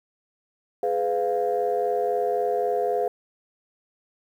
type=chord; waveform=sine; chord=F diminished; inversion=first; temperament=just; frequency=419.1 / 502.9 / 698.5 Hz; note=Ab4 / Cb5 / F5; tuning=+16 / +31 / 0 cents; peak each=-25 dBFS; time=0.83-3.08 s; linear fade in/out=2 ms; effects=tanh soft clip ceiling -14 dBFS + 9-bit